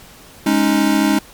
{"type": "chord", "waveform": "square", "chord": "Ab suspended fourth", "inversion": "none", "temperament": "equal", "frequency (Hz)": [207.7, 277.2, 311.1], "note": ["Ab3", "Db4", "Eb4"], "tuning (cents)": [0, 0, 0], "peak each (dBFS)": [-18, -18, -17], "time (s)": [0.46, 1.19], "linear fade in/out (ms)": 5, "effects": ["pink hiss -42 dBFS RMS until 1.33 s", "MP3 96 kbps"]}